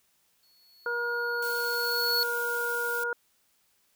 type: tone with exponential growth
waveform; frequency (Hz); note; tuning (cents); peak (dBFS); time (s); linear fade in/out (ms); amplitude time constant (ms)
square; 4385; C#8; -20; -24; 0.43-2.23; 0; 390
type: harmonic tone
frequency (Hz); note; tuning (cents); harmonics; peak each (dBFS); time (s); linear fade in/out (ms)
476.2; A#4; +37; 1 / 2 / 3; -33 / -38 / -29; 0.86-3.13; 2
type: noise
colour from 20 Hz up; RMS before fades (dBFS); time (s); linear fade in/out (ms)
blue; -40; 1.42-3.04; 5
effects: white hiss -69 dBFS RMS until 3.95 s